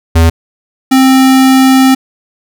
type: tone pair in turn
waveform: square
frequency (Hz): 82.41 / 263.4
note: E2 / C4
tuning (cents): 0 / +12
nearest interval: octave + minor sixth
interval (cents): 2012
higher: second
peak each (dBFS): -4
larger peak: neither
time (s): 0.15-0.3 / 0.91-1.95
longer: second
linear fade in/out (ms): 10
effects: none